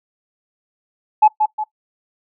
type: tone with echo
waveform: sine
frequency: 856 Hz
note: A5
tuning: 48 cents flat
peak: -5 dBFS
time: 1.22-1.28 s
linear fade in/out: 10 ms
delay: 180 ms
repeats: 2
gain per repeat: -7 dB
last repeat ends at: 1.64 s
effects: noise-tail reverb RT60 0.1 s tail -19 dB re dry + tanh soft clip ceiling -2 dBFS